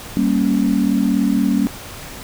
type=chord; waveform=sine; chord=G diminished; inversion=none; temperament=equal; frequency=196 / 233.1 / 277.2 Hz; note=G3 / Bb3 / Db4; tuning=0 / 0 / 0 cents; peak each=-18 dBFS; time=0.17-1.67 s; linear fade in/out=0 ms; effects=pink hiss -34 dBFS RMS until 2.23 s